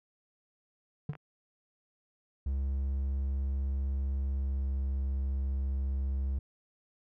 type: tone with exponential decay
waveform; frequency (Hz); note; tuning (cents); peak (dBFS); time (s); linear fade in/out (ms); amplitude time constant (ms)
triangle; 146.83; D3; 0; -25; 1.09-1.17; 5; 17
type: clicks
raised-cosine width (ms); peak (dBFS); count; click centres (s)
0.5; -31 / -31; 2; 1.134 / 1.153
type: tone with pitch glide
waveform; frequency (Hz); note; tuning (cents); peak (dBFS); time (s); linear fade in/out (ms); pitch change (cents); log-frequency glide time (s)
triangle; 67.9 to 67.35; C#2 to C#2; -35 to -49; -27; 2.46-6.39; 5; -14; 4.27-4.7
effects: none